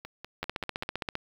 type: two click trains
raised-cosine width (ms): 0.3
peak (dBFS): -24 / -15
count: 5 / 12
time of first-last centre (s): 0.05-0.833 / 0.43-1.154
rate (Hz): 5.11 / 15.2
effects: 7-bit